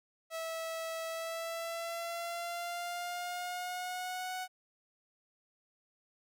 sawtooth tone with pitch glide, 652 to 740.3 Hz, E5 to F#5, -19 to +1 cents, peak -33 dBFS, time 0.3-4.48 s, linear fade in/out 50 ms, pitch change +220 cents, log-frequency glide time 1.07-4.35 s, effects none

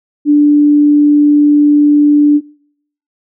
sine tone, 293.7 Hz, D4, in tune, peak -4 dBFS, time 0.25-2.41 s, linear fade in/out 50 ms, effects noise-tail reverb RT60 0.7 s tail -26 dB re dry

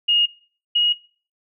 sine tone pair in turn, 2857 / 2885 Hz, F7 / F#7, +39 / -44 cents, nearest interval unison, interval 17 cents, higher second, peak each -14 dBFS, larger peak neither, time 0.08-0.26 / 0.75-0.93 s, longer neither, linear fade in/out 10 ms, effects noise-tail reverb RT60 0.4 s tail -18 dB re dry

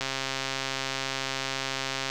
click train, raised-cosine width 0.2 ms, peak -12 dBFS, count 281, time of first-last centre 0.01-2.1 s, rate 134 Hz, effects none

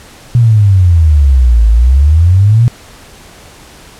sine exponential two-way sweep, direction down then up, 122.5 to 53.5 to 122.5 Hz, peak -3 dBFS, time 0.35-2.68 s, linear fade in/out 0 ms, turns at 1.68 s, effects pink hiss -36 dBFS RMS until 3.99 s + low-pass 11000 Hz 12 dB/octave

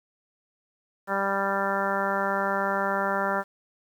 harmonic tone, 196.7 Hz, G3, 6 cents sharp, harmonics 1 / 2 / 3 / 4 / 5 / 6 / 7 / 8 / 9, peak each -34 / -34 / -30 / -32 / -31 / -36 / -30 / -36 / -34 dBFS, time 1.07-3.44 s, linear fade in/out 50 ms, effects 9-bit

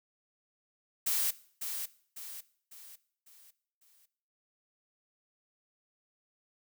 blue noise with echo, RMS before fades -30 dBFS, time 1.06-1.31 s, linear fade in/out 10 ms, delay 550 ms, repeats 5, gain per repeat -7 dB, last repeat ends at 4.06 s, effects noise-tail reverb RT60 0.6 s tail -19 dB re dry

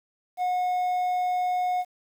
triangle tone, 726 Hz, F#5, 33 cents flat, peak -21 dBFS, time 0.37-1.85 s, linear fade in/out 50 ms, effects 9-bit

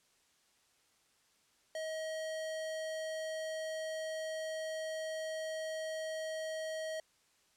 square tone, 634 Hz, D#5, 32 cents sharp, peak -38 dBFS, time 1.75-7 s, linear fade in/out 2 ms, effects white hiss -71 dBFS RMS until 7.56 s + low-pass 9000 Hz 12 dB/octave

